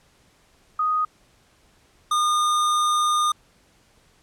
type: tone pair in turn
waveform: sine / square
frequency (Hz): 1245 / 1217.3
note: D#6 / D#6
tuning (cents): +1 / -38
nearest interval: unison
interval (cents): 39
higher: first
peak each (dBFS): -19 / -19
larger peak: neither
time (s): 0.79-1.05 / 2.11-3.32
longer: second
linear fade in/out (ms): 5
effects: pink hiss -59 dBFS RMS until 4.22 s + low-pass 10000 Hz 12 dB/octave